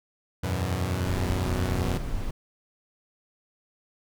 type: chord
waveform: sawtooth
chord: E suspended second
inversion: none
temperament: equal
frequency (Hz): 82.41 / 92.5 / 123.47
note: E2 / F#2 / B2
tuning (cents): 0 / 0 / 0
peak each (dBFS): -27 / -24 / -28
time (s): 0.43-1.98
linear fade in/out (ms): 10
type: noise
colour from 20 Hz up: brown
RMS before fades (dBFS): -31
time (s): 1.06-2.31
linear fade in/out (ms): 5
effects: none